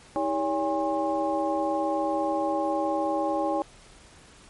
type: tone cluster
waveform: sine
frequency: 319.5 / 398.6 / 567 / 813 / 1073 Hz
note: D#4 / G4 / C#5 / G#5 / C6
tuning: +46 / +29 / +39 / -37 / +43 cents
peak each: -29 / -37 / -28 / -28 / -35 dBFS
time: 0.16-3.62 s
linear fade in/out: 0 ms
effects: pink hiss -52 dBFS RMS until 4.49 s + MP3 48 kbps